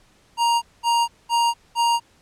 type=tone bursts; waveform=square; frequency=937 Hz; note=A#5; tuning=9 cents sharp; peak=-17 dBFS; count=4; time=0.37-2 s; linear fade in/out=50 ms; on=250 ms; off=210 ms; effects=pink hiss -57 dBFS RMS until 2.21 s + low-pass 9000 Hz 12 dB/octave